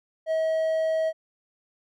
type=tone; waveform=triangle; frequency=640 Hz; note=D#5; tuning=49 cents sharp; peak=-20 dBFS; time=0.26-1.13 s; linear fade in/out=50 ms; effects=none